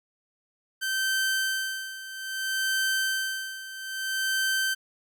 sawtooth tone with tremolo, 1550 Hz, G6, 20 cents flat, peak -20 dBFS, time 0.81-4.75 s, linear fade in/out 20 ms, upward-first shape sine, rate 0.61 Hz, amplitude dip 80%, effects none

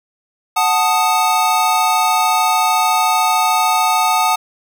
square chord, D# diminished, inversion first, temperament equal, 740 / 880 / 1244.5 Hz, F#5 / A5 / D#6, 0 / 0 / 0 cents, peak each -18 / -17 / -18 dBFS, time 0.56-4.36 s, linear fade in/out 10 ms, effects none

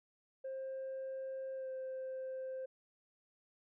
sine tone with pitch glide, 530 to 522.7 Hz, C5 to C5, +22 to -2 cents, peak -38 dBFS, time 0.44-2.66 s, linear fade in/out 10 ms, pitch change -24 cents, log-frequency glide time 1.55-1.69 s, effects tanh soft clip ceiling -38 dBFS

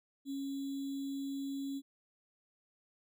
sine tone with sample-and-hold, 275.4 Hz, C#4, 11 cents flat, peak -36 dBFS, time 0.25-1.82 s, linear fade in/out 50 ms, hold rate 3675 Hz, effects none

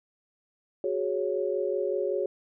sine chord, F# suspended second, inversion none, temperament equal, 370 / 415.3 / 554.4 Hz, F#4 / G#4 / C#5, 0 / 0 / 0 cents, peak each -30 dBFS, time 0.84-2.26 s, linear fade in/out 2 ms, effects none

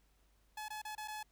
sawtooth tone with dropouts, 854 Hz, G#5, 48 cents sharp, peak -38 dBFS, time 0.57-1.23 s, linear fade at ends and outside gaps 5 ms, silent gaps 0.684-0.703 / 0.818-0.85 / 0.952-0.978 / 1.077-1.081 s, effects added 50 Hz sine -70 dBFS peak until 1.31 s + pink hiss -75 dBFS RMS until 1.31 s

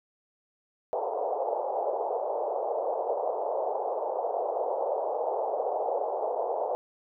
pink band-pass noise, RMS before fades -30 dBFS, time 0.93-6.75 s, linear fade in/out 0 ms, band 450 to 860 Hz, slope 48 dB/octave, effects none

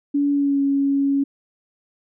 sine tone with pitch glide, 285.2 to 277.9 Hz, C#4 to C#4, +49 to +4 cents, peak -16 dBFS, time 0.14-1.24 s, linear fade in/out 10 ms, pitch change -45 cents, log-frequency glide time 0.31-0.61 s, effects none

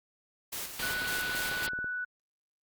white noise with tremolo, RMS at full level -37 dBFS, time 0.52-1.67 s, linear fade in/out 10 ms, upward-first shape square, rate 3.6 Hz, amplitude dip 50%
white low-pass noise, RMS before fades -39 dBFS, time 0.79-1.69 s, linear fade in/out 2 ms, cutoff 4800 Hz, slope 96 dB/octave
click train, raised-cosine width 2 ms, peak -32 dBFS, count 20, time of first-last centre 0.8-1.844 s, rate 18.2 Hz
sine tone, 1482 Hz, F#6, 2 cents sharp, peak -32 dBFS, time 0.82-2.05 s, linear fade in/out 10 ms
effects Opus 48 kbps

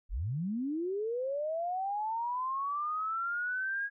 sine linear sweep, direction up, 31.01 to 1651 Hz, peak -31 dBFS, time 0.09-3.9 s, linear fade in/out 50 ms, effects none

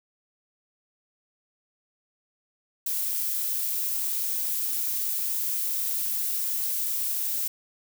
violet noise, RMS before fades -28 dBFS, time 2.86-7.48 s, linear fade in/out 5 ms, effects none

